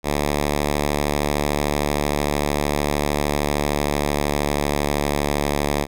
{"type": "tone with pitch glide", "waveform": "5% pulse", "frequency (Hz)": [73.2, 72.44], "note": ["D2", "D2"], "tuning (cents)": [-5, -23], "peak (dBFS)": -8, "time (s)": [0.03, 5.87], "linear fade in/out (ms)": 50, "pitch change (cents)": -18, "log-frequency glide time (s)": [3.11, 5.46], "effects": []}